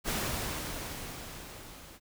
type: noise with level ramp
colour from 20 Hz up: pink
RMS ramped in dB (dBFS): -31 to -51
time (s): 0.04-2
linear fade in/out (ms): 50
effects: none